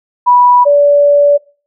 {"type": "tone pair in turn", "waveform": "sine", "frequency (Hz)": [981, 576.7], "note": ["B5", "D5"], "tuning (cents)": [-12, -32], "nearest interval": "major sixth", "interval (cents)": 920, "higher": "first", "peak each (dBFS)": -4, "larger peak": "neither", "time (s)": [[0.26, 0.65], [0.65, 1.38]], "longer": "second", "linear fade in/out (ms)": 20, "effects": ["noise-tail reverb RT60 0.4 s tail -22 dB re dry"]}